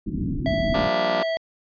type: low-pass noise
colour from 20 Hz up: white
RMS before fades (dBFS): -26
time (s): 0.06-0.88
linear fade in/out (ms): 10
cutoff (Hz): 300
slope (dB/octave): 48
type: tone with pitch glide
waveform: square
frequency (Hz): 659.3 to 654.4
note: E5 to E5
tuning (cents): 0 to -13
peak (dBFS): -23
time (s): 0.46-1.37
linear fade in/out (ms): 0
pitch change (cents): -13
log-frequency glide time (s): 1.01-1.15
type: chord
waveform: 10% pulse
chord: G minor seventh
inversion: third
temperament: just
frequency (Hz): 176.4 / 196 / 235.2 / 294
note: F3 / G3 / Bb3 / D4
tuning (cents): +18 / 0 / +16 / +2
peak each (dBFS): -22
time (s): 0.74-1.23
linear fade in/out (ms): 2
effects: resampled to 11025 Hz